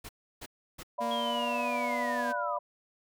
pink noise bursts, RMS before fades -43 dBFS, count 3, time 0.04-0.833 s, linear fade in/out 10 ms, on 51 ms, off 320 ms
sine chord, B diminished, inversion first, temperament equal, 587.3 / 698.5 / 987.8 Hz, D5 / F5 / B5, 0 / 0 / 0 cents, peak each -35 / -37 / -33 dBFS, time 0.98-2.59 s, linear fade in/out 10 ms
sawtooth tone with pitch glide, 233.1 to 244.1 Hz, A#3 to B3, 0 to -20 cents, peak -31 dBFS, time 1-2.33 s, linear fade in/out 20 ms, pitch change +80 cents, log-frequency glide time 1.14-1.68 s
sine linear sweep, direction down, 3300 to 1171 Hz, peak -35 dBFS, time 1.11-2.57 s, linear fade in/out 2 ms
effects none

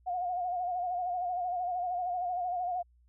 sine tone with vibrato, 718 Hz, F5, 48 cents sharp, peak -30 dBFS, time 0.06-2.83 s, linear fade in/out 20 ms, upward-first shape sine, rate 13 Hz, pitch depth 55 cents each way, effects added 60 Hz sine -61 dBFS peak until 3.08 s

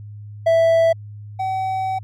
triangle tone pair in turn, 659.3 / 760 Hz, E5 / F#5, 0 / +46 cents, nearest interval major second, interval 246 cents, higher second, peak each -10 / -18 dBFS, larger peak first, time 0.46-0.93 / 1.39-1.99 s, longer second, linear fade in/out 10 ms, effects added 104 Hz sine -33 dBFS peak until 2.03 s

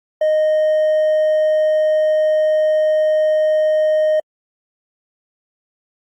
sine tone with hard clipping, 619 Hz, D#5, 9 cents flat, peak -13 dBFS, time 0.21-4.2 s, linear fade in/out 5 ms, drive 2 dB, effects AAC 64 kbps

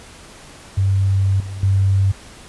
sine tone with level steps, 97.1 Hz, G2, 16 cents flat, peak -13 / -26 / -12 dBFS, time 0.77-2.12 s, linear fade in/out 10 ms, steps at 1.4 / 1.63 s, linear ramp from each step 2 ms, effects pink hiss -41 dBFS RMS until 2.48 s + resampled to 24000 Hz

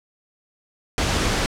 pink noise, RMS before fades -21 dBFS, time 0.98-1.46 s, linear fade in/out 0 ms, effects low-pass 7000 Hz 12 dB/octave

